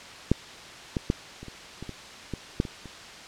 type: clicks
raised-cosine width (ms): 3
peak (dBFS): -6 / -13 / -9 / -27 / -27 / -23 / -23 / -18 / -9 / -23 / -28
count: 11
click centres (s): 0.316 / 0.968 / 1.101 / 1.43 / 1.483 / 1.826 / 1.893 / 2.337 / 2.601 / 2.652 / 2.857
effects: white hiss -43 dBFS RMS until 3.27 s + low-pass 5000 Hz 12 dB/octave